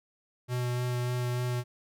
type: tone with vibrato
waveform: square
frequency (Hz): 123.47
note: B2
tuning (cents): 0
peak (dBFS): -29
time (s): 0.48-1.64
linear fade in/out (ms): 50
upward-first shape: sine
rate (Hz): 3.4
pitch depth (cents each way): 11
effects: none